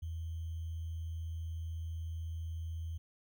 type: tone with sample-and-hold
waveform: sine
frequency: 82 Hz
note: E2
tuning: 9 cents flat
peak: -37 dBFS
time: 0.02-2.98 s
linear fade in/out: 10 ms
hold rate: 3150 Hz
effects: none